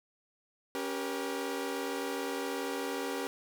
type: chord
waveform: sawtooth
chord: G diminished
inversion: second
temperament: equal with one note detuned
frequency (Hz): 277.2 / 392 / 477.1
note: Db4 / G4 / Bb4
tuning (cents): 0 / 0 / +40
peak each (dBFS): -34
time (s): 0.75-3.27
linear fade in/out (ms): 0
effects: none